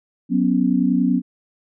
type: chord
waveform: sine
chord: F# suspended fourth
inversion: none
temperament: equal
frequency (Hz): 185 / 246.9 / 277.2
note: F#3 / B3 / C#4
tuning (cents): 0 / 0 / 0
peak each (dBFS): -20 / -18 / -20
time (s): 0.29-1.22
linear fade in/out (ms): 50
effects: none